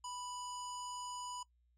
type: tone with low-pass filter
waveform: square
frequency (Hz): 987.8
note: B5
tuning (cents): 0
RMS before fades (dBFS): -45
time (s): 0.04-1.43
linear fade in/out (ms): 5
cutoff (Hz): 7500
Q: 5.2
effects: noise-tail reverb RT60 0.1 s tail -20 dB re dry + added 60 Hz sine -70 dBFS peak until 1.77 s